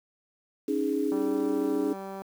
sine chord, C# suspended second, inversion none, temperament equal, 277.2 / 311.1 / 415.3 Hz, C#4 / D#4 / G#4, 0 / 0 / 0 cents, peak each -29 dBFS, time 0.68-1.93 s, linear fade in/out 5 ms
click train, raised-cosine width 1 ms, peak -26 dBFS, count 214, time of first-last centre 1.12-2.218 s, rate 194 Hz
effects high-pass 100 Hz 12 dB/octave + 8-bit

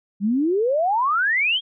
sine exponential sweep, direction up, 190 to 3322 Hz, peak -17 dBFS, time 0.2-1.61 s, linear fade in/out 50 ms, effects none

